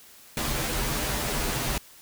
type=noise with comb filter; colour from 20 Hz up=pink; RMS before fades=-28 dBFS; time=0.37-1.78 s; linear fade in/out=2 ms; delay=11 ms; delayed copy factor=-0.85; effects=white hiss -51 dBFS RMS until 2.01 s